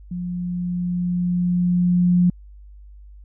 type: tone with level ramp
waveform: sine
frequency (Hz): 177.5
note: F3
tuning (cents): +28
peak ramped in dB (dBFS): -25 to -12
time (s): 0.11-2.3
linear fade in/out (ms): 5
effects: added 50 Hz sine -40 dBFS peak until 3.24 s